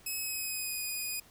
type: tone with pitch glide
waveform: 5% pulse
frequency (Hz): 2567 to 2477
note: E7 to D#7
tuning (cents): -47 to -8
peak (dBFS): -25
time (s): 0.06-1.2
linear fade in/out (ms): 5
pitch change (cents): -61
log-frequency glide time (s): 0.19-0.84
effects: pink hiss -59 dBFS RMS until 1.3 s